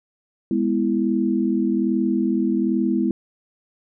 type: chord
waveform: sine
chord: E major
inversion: first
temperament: just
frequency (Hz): 206 / 247.2 / 329.6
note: G#3 / B3 / E4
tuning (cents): -14 / +2 / 0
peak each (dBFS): -22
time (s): 0.51-3.11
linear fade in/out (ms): 2
effects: none